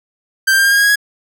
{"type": "tone with pitch steps", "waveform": "45% pulse", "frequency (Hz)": [1568, 1581.6, 1595.4, 1609.3, 1623.3, 1637.4, 1651.7, 1666], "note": ["G6", "G6", "G6", "G6", "G#6", "G#6", "G#6", "G#6"], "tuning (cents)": [0, 15, 30, 45, -40, -25, -10, 5], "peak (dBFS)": -9, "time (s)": [0.47, 0.958], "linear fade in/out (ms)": 10, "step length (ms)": 61, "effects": []}